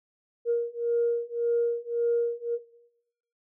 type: beating tone pair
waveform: sine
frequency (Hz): 470 / 471.8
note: A#4 / A#4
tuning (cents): +14 / +21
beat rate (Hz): 1.8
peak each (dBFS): -26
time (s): 0.45-2.59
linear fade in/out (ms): 50
effects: noise-tail reverb RT60 0.9 s tail -19 dB re dry + tanh soft clip ceiling -16 dBFS